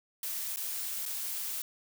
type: noise with dropouts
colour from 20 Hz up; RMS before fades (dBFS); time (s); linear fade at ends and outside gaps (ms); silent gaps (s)
blue; -36; 0.23-1.62; 2; 0.561-0.57 / 1.055-1.06
effects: none